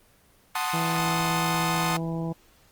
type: chord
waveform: sawtooth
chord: F# diminished seventh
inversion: none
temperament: equal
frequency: 740 / 880 / 1046.5 / 1244.5 Hz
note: F#5 / A5 / C6 / Eb6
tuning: 0 / 0 / 0 / 0 cents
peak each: -27 dBFS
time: 0.55-1.97 s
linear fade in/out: 5 ms
type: harmonic tone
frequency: 164.81 Hz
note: E3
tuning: in tune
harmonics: 1 / 2 / 3 / 4 / 5 / 6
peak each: -28 / -34 / -38 / -40 / -42 / -44 dBFS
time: 0.73-2.33 s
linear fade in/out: 10 ms
effects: pink hiss -59 dBFS RMS until 2.71 s + Opus 24 kbps